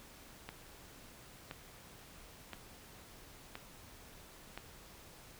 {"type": "click train", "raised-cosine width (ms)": 0.3, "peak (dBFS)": -27, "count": 5, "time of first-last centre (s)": [0.49, 4.576], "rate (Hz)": 0.979, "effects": ["pink hiss -56 dBFS RMS until 5.39 s"]}